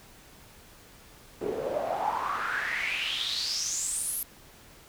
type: noise with band-pass filter sweep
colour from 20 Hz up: pink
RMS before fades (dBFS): -31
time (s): 1.41-4.23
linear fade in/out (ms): 2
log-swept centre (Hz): 380 to 12000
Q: 6.9
effects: pink hiss -53 dBFS RMS until 4.88 s